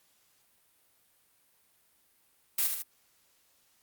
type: noise with echo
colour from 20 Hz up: blue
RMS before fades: -27 dBFS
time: 2.58-2.67 s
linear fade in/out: 5 ms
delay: 77 ms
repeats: 2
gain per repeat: -5 dB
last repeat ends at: 2.824 s
effects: white hiss -68 dBFS RMS until 3.82 s + Opus 48 kbps